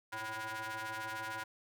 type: ring-modulated tone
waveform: sawtooth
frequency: 221.2 Hz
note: A3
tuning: 9 cents sharp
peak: -32 dBFS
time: 0.12-1.44 s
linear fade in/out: 10 ms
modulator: 1210 Hz
effects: none